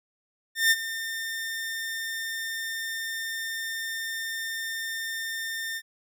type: tone with ADSR envelope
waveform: sawtooth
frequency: 1808 Hz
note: A6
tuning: 47 cents sharp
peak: -13 dBFS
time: 0.55-5.82 s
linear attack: 160 ms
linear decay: 39 ms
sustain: -14 dB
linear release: 53 ms
effects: none